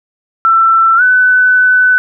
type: tone with pitch glide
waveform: sine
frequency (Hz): 1338 to 1501.9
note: E6 to F#6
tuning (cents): +25 to +25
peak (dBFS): -5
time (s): 0.45-1.98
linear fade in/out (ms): 0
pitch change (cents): +200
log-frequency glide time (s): 0.96-1.02
effects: none

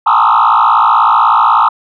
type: tone with frequency modulation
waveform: sine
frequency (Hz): 1075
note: C6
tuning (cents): +47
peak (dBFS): -4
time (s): 0.06-1.69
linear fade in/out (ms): 10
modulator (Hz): 56.2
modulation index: 4.3
effects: tanh soft clip ceiling -3 dBFS

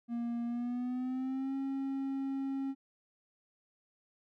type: tone with pitch glide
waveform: triangle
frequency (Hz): 235.9 to 271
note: A#3 to C#4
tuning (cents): +21 to -39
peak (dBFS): -31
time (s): 0.08-2.75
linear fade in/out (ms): 50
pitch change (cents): +240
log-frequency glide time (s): 0.45-1.55
effects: none

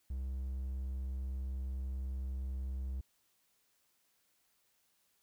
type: tone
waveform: triangle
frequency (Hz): 65.41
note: C2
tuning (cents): 0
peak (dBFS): -34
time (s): 0.1-3.01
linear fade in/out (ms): 5
effects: white hiss -75 dBFS RMS until 5.22 s

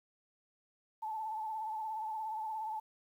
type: tone with vibrato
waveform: sine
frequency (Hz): 873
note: A5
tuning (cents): -14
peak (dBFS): -36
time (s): 1.02-2.8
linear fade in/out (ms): 10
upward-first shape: sine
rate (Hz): 17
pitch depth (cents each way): 43
effects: 11-bit

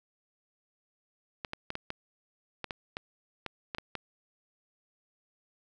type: clicks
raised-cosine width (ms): 0.3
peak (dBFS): -19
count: 12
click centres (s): 1.448 / 1.534 / 1.704 / 1.754 / 1.904 / 2.643 / 2.708 / 2.969 / 3.463 / 3.748 / 3.784 / 3.953
effects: none

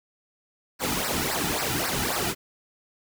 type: noise with flanger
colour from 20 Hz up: pink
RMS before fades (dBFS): -27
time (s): 0.79-2.35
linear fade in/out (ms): 50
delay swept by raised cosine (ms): 0.29 to 1.89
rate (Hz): 3.7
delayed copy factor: -0.9
effects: none

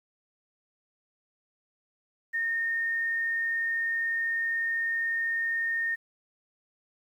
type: tone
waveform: sine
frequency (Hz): 1834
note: A#6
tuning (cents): -29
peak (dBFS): -26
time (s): 2.33-5.96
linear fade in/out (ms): 20
effects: 10-bit

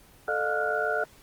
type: tone cluster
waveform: sine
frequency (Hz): 439.8 / 607 / 709 / 1397 / 1465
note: A4 / D#5 / F5 / F6 / F#6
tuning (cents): -1 / -43 / +26 / 0 / -18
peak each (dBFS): -31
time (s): 0.28-1.04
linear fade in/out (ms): 2
effects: pink hiss -55 dBFS RMS until 1.22 s + Opus 24 kbps

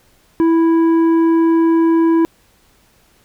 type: tone with tanh clipping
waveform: sine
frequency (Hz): 329.3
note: E4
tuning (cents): -2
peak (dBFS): -11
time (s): 0.4-2.25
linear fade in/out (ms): 0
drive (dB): 8
effects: pink hiss -54 dBFS RMS until 3.24 s

